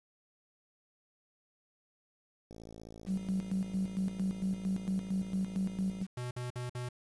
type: click train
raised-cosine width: 2 ms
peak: -36 dBFS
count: 196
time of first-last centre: 2.51-6.024 s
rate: 55.5 Hz
type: tone with tremolo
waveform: sine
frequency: 189.9 Hz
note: F#3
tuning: 45 cents sharp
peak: -29 dBFS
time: 3.06-6.07 s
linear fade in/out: 50 ms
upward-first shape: square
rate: 4.4 Hz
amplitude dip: 70%
type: tone bursts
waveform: square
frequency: 123.47 Hz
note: B2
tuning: in tune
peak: -36 dBFS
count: 4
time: 6.17-6.889 s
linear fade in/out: 5 ms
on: 140 ms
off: 53 ms
effects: resampled to 22050 Hz + 9-bit